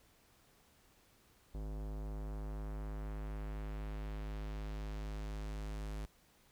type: tone with low-pass filter sweep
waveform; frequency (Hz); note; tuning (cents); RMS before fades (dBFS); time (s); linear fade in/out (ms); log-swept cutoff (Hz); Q
square; 52; G#1; +3; -42; 1.54-6.06; 10; 650 to 12000; 0.8
effects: pink hiss -68 dBFS RMS until 6.51 s